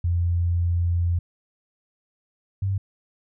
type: tone pair in turn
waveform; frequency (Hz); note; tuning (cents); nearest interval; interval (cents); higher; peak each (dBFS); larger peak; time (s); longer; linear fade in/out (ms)
sine; 86.4 / 97.26; F2 / G2; -18 / -13; major second; 205; second; -19 / -21; first; 0.04-1.19 / 2.62-2.78; first; 5
effects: none